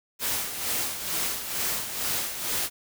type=noise with tremolo; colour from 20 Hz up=white; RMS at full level=-27 dBFS; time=0.19-2.7 s; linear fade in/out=50 ms; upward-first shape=sine; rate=2.2 Hz; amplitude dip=60%; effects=none